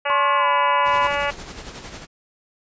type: harmonic tone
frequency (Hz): 285.6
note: D4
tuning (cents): -48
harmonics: 2 / 3 / 4 / 5 / 6 / 7 / 8 / 9 / 10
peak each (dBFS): -25 / -27 / -28 / -29 / -30 / -30 / -31 / -32 / -32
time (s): 0.05-1.31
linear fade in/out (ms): 10
type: tone with pitch glide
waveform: sine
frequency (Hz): 1071 to 1005.1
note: C6 to B5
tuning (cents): +40 to +30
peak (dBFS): -17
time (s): 0.1-1.07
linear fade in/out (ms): 0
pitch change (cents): -110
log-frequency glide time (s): 0.36-0.47
type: noise with tremolo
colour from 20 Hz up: pink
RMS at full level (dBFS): -34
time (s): 0.84-2.07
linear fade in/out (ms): 50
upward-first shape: sine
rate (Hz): 11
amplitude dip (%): 50
effects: resampled to 16000 Hz